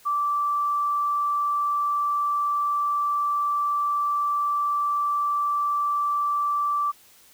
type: tone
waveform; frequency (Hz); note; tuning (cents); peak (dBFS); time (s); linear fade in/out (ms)
sine; 1166; D6; -13; -21; 0.05-6.92; 20
effects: white hiss -54 dBFS RMS until 7.33 s